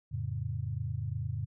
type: chord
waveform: sine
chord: F augmented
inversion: none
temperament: equal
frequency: 87.31 / 110 / 138.59 Hz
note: F2 / A2 / C#3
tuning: 0 / 0 / 0 cents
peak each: -38 / -35 / -37 dBFS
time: 0.11-1.46 s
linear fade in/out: 20 ms
effects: none